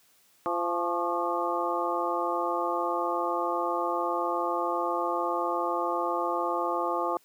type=harmonic tone with a mistuned harmonic; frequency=172.5 Hz; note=F3; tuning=21 cents flat; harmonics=2 / 3 / 4 / 5 / 6 / 7; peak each=-33 / -33 / -33 / -33 / -33 / -33 dBFS; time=0.46-7.17 s; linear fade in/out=0 ms; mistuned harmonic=6; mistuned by=+87 cents; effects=white hiss -63 dBFS RMS until 7.24 s + high-pass 100 Hz 12 dB/octave